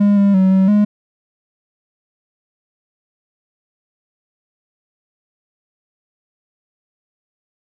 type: tone with pitch steps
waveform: triangle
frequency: 203.6 / 200 / 188.8 / 190.4 / 207.8 Hz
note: G#3 / G3 / F#3 / F#3 / G#3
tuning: -34 / +35 / +35 / +50 / +1 cents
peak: -7 dBFS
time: 0-0.85 s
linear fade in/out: 10 ms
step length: 170 ms
effects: none